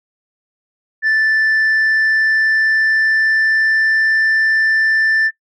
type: tone with pitch glide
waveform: sine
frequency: 1760 to 1771.2 Hz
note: A6 to A6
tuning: 0 to +11 cents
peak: -9 dBFS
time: 1.02-5.31 s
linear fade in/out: 50 ms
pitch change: +11 cents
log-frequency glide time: 1.23-4.16 s
effects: noise-tail reverb RT60 0.1 s tail -20 dB re dry + tanh soft clip ceiling -10 dBFS